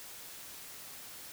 silence, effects white hiss -48 dBFS RMS until 1.32 s

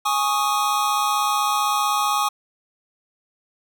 square chord, Ab suspended fourth, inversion none, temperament equal, 830.6 / 1108.7 / 1244.5 Hz, Ab5 / Db6 / Eb6, 0 / 0 / 0 cents, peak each -24 dBFS, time 0.05-2.29 s, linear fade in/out 10 ms, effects none

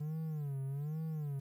triangle tone with vibrato, 146.83 Hz, D3, in tune, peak -34 dBFS, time 0-1.4 s, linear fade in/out 10 ms, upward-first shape sine, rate 1.2 Hz, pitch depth 150 cents each way, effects 11-bit

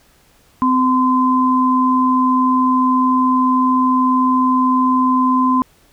sine tone pair together, 256.9 / 1027.6 Hz, C4 / C6, -32 / -32 cents, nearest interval 2 octaves, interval 2400 cents, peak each -14 dBFS, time 0.62-5.62 s, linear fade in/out 0 ms, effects pink hiss -53 dBFS RMS until 5.92 s

